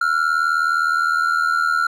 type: ring-modulated tone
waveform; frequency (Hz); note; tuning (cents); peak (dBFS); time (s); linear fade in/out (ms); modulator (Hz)
triangle; 1388; F6; -11; -11; 0.01-1.87; 5; 39.8
effects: none